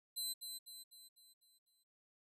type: tone with echo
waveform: 20% pulse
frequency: 4049 Hz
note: B7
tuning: 42 cents sharp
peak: -33 dBFS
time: 0.16-0.34 s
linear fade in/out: 20 ms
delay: 250 ms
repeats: 6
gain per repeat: -6 dB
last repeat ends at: 1.84 s
effects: resampled to 32000 Hz